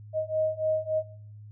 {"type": "beating tone pair", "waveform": "sine", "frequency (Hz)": [625, 628.5], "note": ["D#5", "D#5"], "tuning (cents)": [8, 17], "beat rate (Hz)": 3.5, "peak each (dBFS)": [-28, -28], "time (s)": [0.13, 1.03], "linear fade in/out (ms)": 50, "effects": ["noise-tail reverb RT60 0.6 s tail -20 dB re dry", "added 105 Hz sine -43 dBFS peak until 1.51 s"]}